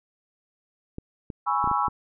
clicks, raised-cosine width 3 ms, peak -21 dBFS, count 6, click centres 0.984 / 1.302 / 1.642 / 1.675 / 1.714 / 1.882 s
sine chord, C# minor seventh, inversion second, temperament equal, 830.6 / 987.8 / 1108.7 / 1318.5 Hz, G#5 / B5 / C#6 / E6, 0 / 0 / 0 / 0 cents, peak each -27 dBFS, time 1.46-1.89 s, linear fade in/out 20 ms
effects none

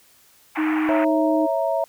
pink band-pass noise, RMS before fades -29 dBFS, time 0.55-1.05 s, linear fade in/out 10 ms, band 730 to 2500 Hz, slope 48 dB/octave
sine tone, 311.1 Hz, D#4, in tune, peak -19 dBFS, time 0.57-1.47 s, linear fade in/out 20 ms
sine chord, A# diminished, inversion first, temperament equal with one note detuned, 551.5 / 659.3 / 932.3 Hz, C#5 / E5 / A#5, -9 / 0 / 0 cents, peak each -25 / -21 / -27 dBFS, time 0.89-1.84 s, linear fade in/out 0 ms
effects white hiss -55 dBFS RMS until 1.88 s

